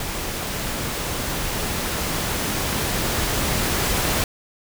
pink noise with level ramp, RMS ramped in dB -28 to -21 dBFS, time 0-4.24 s, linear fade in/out 2 ms, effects none

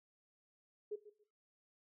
sine tone with echo, 420 Hz, G#4, 19 cents sharp, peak -38 dBFS, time 0.91-0.96 s, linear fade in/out 10 ms, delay 140 ms, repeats 2, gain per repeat -15 dB, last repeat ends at 1.24 s, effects noise-tail reverb RT60 0.5 s tail -18 dB re dry

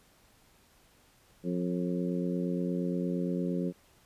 harmonic tone with a mistuned harmonic, 88.6 Hz, F2, 25 cents sharp, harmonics 2 / 3 / 4 / 5 / 6, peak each -31 / -35 / -37 / -39 / -41 dBFS, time 1.43-3.73 s, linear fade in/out 50 ms, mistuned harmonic 6, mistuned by +27 cents, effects pink hiss -63 dBFS RMS until 4.05 s + resampled to 32000 Hz

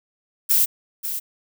violet noise with echo, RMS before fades -17 dBFS, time 0.49-0.66 s, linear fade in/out 20 ms, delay 540 ms, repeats 1, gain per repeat -10 dB, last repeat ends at 1.2 s, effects none

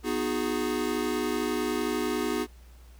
square chord, G# minor seventh, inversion first, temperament equal with one note detuned, 246.9 / 311.1 / 364.3 / 415.3 Hz, B3 / D#4 / F#4 / G#4, 0 / 0 / -27 / 0 cents, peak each -33 dBFS, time 0.03-2.47 s, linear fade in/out 50 ms, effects added 60 Hz sine -48 dBFS peak until 2.99 s + pink hiss -60 dBFS RMS until 2.99 s

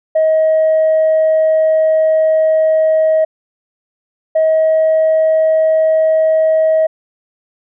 sine tone pair in turn, 633 / 635.5 Hz, D#5 / D#5, +30 / +36 cents, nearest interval unison, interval 6 cents, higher second, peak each -7 dBFS, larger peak neither, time 0.15-3.25 / 4.35-6.87 s, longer first, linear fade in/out 10 ms, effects tanh soft clip ceiling -6 dBFS

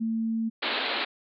sine tone, 224.8 Hz, A3, 37 cents sharp, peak -25 dBFS, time 0-0.5 s, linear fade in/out 20 ms
white band-pass noise, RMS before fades -29 dBFS, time 0.62-1.05 s, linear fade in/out 10 ms, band 220 to 4300 Hz, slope 96 dB/octave
effects none

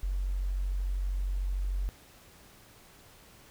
sine tone, 46.59 Hz, F#1, 13 cents sharp, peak -28 dBFS, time 0.03-1.89 s, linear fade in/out 0 ms, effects pink hiss -56 dBFS RMS until 3.5 s

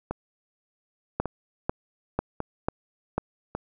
two click trains, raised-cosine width 1 ms, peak -10 / -15 dBFS, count 5 / 4, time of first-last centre 1.2-3.18 / 0.11-3.55 s, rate 2.02 / 0.872 Hz, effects none

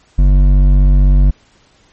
sine tone with hard clipping, 47.92 Hz, G1, 39 cents flat, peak -7 dBFS, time 0.18-1.31 s, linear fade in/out 10 ms, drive 9 dB, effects pink hiss -51 dBFS RMS until 1.92 s + MP3 32 kbps

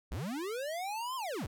square linear two-way sweep, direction up then down, 43.65 to 1069 to 43.65 Hz, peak -36 dBFS, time 0.11-1.47 s, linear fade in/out 10 ms, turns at 1.16 s, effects none

